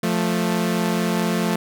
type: tone pair together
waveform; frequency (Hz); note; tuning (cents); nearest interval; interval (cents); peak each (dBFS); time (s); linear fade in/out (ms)
sawtooth; 175.4 / 220; F3 / A3; +8 / 0; major third; 392; -18 / -18; 0.03-1.56; 5
effects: none